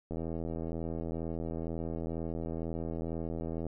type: click train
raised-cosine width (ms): 2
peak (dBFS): -24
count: 293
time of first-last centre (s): 0.11-3.667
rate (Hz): 82.1
effects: none